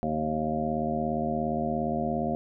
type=harmonic tone with a mistuned harmonic; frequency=77.2 Hz; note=D#2; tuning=13 cents flat; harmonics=1 / 2 / 3 / 4 / 5 / 7 / 8 / 9; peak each=-41 / -36 / -30 / -40 / -36 / -35 / -37 / -31 dBFS; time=0.03-2.35 s; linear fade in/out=0 ms; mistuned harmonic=1; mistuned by=-67 cents; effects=none